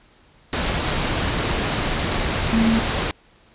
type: tone in noise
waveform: sine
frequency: 225.5 Hz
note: A3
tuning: 43 cents sharp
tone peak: -15 dBFS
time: 2.53-2.79 s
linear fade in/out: 0 ms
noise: pink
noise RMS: -22 dBFS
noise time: 0.53-3.11 s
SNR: +4 dB
effects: pink hiss -54 dBFS RMS until 3.54 s + resampled to 8000 Hz